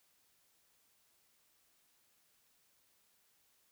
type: silence
effects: white hiss -73 dBFS RMS until 3.71 s